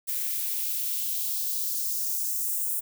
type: noise with high-pass filter sweep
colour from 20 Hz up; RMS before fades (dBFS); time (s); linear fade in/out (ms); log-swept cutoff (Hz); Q
violet; -29; 0.07-2.81; 20; 1700 to 8800; 1.6
effects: none